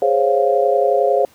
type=chord; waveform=sine; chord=Db major seventh; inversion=second; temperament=equal; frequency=415.3 / 523.3 / 554.4 / 698.5 Hz; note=Ab4 / C5 / Db5 / F5; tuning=0 / 0 / 0 / 0 cents; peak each=-18 dBFS; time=0.02-1.25 s; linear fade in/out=2 ms; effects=pink hiss -51 dBFS RMS until 1.34 s + high-pass 100 Hz 12 dB/octave